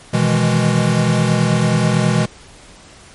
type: chord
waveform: square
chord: E major seventh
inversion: second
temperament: equal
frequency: 123.47 / 155.56 / 164.81 / 207.7 Hz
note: B2 / D#3 / E3 / G#3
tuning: 0 / 0 / 0 / 0 cents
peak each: -18 / -22 / -18 / -19 dBFS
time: 0.13-2.26 s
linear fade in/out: 10 ms
effects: pink hiss -42 dBFS RMS until 3.14 s + MP3 48 kbps